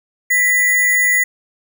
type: tone with sample-and-hold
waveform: sine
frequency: 1975.5 Hz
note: B6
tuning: in tune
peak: -11 dBFS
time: 0.3-1.24 s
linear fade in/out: 10 ms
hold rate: 8820 Hz
effects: none